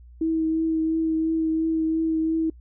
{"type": "tone with vibrato", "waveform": "sine", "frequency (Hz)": 321.4, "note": "E4", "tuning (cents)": -44, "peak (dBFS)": -20, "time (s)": [0.21, 2.5], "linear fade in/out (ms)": 5, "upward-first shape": "triangle", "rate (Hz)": 2.9, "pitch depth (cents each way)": 18, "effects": ["noise-tail reverb RT60 0.1 s tail -26 dB re dry", "added 60 Hz sine -44 dBFS peak until 2.6 s"]}